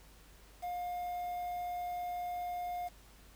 triangle tone with quantisation, 711 Hz, F5, 31 cents sharp, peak -34 dBFS, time 0.62-2.89 s, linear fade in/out 20 ms, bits 9, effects added 50 Hz sine -58 dBFS peak until 3.35 s + pink hiss -61 dBFS RMS until 3.35 s

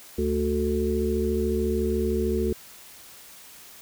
harmonic tone, 73.8 Hz, D2, 9 cents sharp, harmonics 1 / 3 / 5 / 6, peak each -28 / -28 / -26 / -29 dBFS, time 0.18-2.53 s, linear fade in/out 5 ms, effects white hiss -47 dBFS RMS until 3.81 s

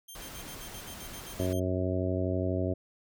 10% pulse tone bursts, 3172 Hz, G7, 20 cents sharp, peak -36 dBFS, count 12, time 0.08-1.6 s, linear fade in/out 10 ms, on 79 ms, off 52 ms
pink noise, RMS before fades -44 dBFS, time 0.15-1.53 s, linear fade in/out 2 ms
harmonic tone, 92.2 Hz, F#2, 6 cents flat, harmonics 1 / 2 / 3 / 4 / 5 / 6 / 7, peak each -31 / -37 / -34 / -35 / -41 / -37 / -36 dBFS, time 1.39-2.74 s, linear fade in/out 10 ms
effects none

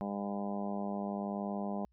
harmonic tone, 100.8 Hz, G2, 49 cents sharp, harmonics 2 / 3 / 4 / 5 / 6 / 7 / 8 / 9 / 10, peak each -36 / -47 / -45 / -49 / -43 / -44 / -45 / -52 / -50 dBFS, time 0.01-1.85 s, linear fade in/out 0 ms, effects added 60 Hz sine -67 dBFS peak until 1.92 s

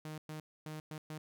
sawtooth tone bursts at uneven times, 154.7 Hz, D#3, 10 cents flat, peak -38 dBFS, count 5, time 0.05-0.18 / 0.29-0.4 / 0.66-0.8 / 0.91-0.98 / 1.1-1.18 s, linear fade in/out 2 ms, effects none

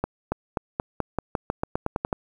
accelerating click train, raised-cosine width 1 ms, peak -10 dBFS, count 14, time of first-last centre 0.04-2.128 s, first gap 280 ms, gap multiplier 0.9, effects 8-bit

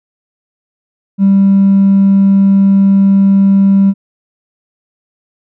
sine tone with hard clipping, 196 Hz, G3, in tune, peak -5 dBFS, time 1.18-3.94 s, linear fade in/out 50 ms, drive 1 dB, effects none

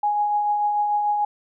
sine tone with tremolo, 830.6 Hz, G#5, in tune, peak -17 dBFS, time 0.03-1.25 s, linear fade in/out 5 ms, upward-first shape triangle, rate 6.8 Hz, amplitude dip 35%, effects none

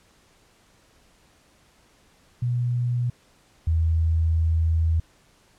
sine tone pair in turn, 121.8 / 81.29 Hz, B2 / E2, -24 / -24 cents, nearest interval perfect fifth, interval 700 cents, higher first, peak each -21 / -18 dBFS, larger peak second, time 2.42-3.1 / 3.67-5 s, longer second, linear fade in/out 5 ms, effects pink hiss -59 dBFS RMS until 5.58 s + low-pass 10000 Hz 12 dB/octave

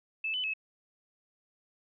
sine tone with pitch steps, 2623 / 3010 / 2587 Hz, E7 / F#7 / E7, -9 / +29 / -33 cents, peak -30 dBFS, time 0.24-0.537 s, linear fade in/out 5 ms, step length 99 ms, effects none

